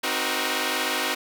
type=chord; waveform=5% pulse; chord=C half-diminished seventh; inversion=none; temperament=equal with one note detuned; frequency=261.6 / 311.1 / 370 / 476.8 Hz; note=C4 / Eb4 / Gb4 / Bb4; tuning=0 / 0 / 0 / +39 cents; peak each=-18 / -18 / -18 / -18 dBFS; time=0.03-1.15 s; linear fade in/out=10 ms; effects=none